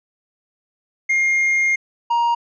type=tone pair in turn; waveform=triangle; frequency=2126 / 940.8 Hz; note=C7 / A#5; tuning=+27 / +16 cents; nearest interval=octave + major second; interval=1411 cents; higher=first; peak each=-13 dBFS; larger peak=neither; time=1.09-1.76 / 2.1-2.35 s; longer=first; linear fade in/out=10 ms; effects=resampled to 16000 Hz